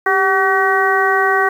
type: harmonic tone with a mistuned harmonic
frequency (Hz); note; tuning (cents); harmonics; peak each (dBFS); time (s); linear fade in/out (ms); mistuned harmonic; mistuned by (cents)
380; F#4; +46; 1 / 2 / 3 / 4 / 5; -18 / -18 / -18 / -18 / -18; 0.06-1.49; 5; 1; +62
effects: 7-bit